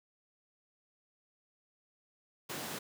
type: high-pass noise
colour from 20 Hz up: pink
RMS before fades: -41 dBFS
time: 2.49-2.79 s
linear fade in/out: 10 ms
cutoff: 140 Hz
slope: 24 dB/octave
effects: none